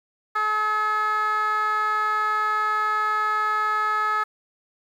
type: tone with band-pass filter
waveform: 15% pulse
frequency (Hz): 427.6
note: A4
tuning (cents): -49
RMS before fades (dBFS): -23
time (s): 0.35-4.24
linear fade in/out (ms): 10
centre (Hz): 1400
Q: 4.1
effects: 9-bit